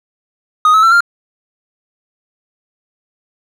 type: tone with pitch steps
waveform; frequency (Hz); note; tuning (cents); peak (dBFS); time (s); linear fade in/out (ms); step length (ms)
triangle; 1244.5 / 1292.9 / 1343.1 / 1395.3; D#6 / E6 / E6 / F6; 0 / -34 / +32 / -2; -4; 0.65-1.006; 2; 89
effects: none